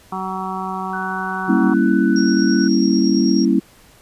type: harmonic tone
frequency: 188.5 Hz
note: F#3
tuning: 32 cents sharp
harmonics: 1 / 2 / 4 / 5 / 6 / 7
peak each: -28 / -33 / -28 / -29 / -28 / -34 dBFS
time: 0.12-1.74 s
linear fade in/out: 5 ms
type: tone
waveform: sine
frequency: 1492 Hz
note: F#6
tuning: 14 cents sharp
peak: -26 dBFS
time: 0.93-2.68 s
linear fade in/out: 5 ms
type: chord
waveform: sine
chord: G diminished seventh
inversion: none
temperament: equal with one note detuned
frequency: 196 / 233.1 / 274.5 / 329.6 Hz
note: G3 / Bb3 / Db4 / Fb4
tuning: 0 / 0 / -17 / 0 cents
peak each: -18 dBFS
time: 1.48-3.6 s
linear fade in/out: 10 ms
type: tone with tremolo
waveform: sine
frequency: 5588 Hz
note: F8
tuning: in tune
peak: -24 dBFS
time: 2.16-3.45 s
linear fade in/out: 2 ms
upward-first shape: sine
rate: 9.1 Hz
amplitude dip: 40%
effects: pink hiss -49 dBFS RMS until 4.01 s + resampled to 32000 Hz